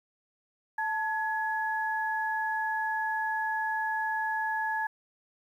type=tone pair together; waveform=sine; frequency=880 / 1684.4 Hz; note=A5 / G#6; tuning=0 / +24 cents; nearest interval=major seventh; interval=1124 cents; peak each=-30 / -31 dBFS; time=0.78-4.87 s; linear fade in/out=5 ms; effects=10-bit